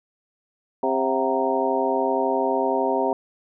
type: harmonic tone with a mistuned harmonic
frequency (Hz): 132.7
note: C3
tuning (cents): +25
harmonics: 2 / 3 / 4 / 5 / 6 / 7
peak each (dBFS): -28 / -25 / -27 / -26 / -28 / -26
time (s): 0.83-3.13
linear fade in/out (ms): 2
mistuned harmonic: 6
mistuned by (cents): -93
effects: none